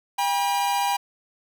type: tone pair together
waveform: 45% pulse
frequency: 802 / 965.4 Hz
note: G5 / B5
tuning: +39 / -40 cents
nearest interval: minor third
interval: 321 cents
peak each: -23 / -25 dBFS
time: 0.18-0.97 s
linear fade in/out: 10 ms
effects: none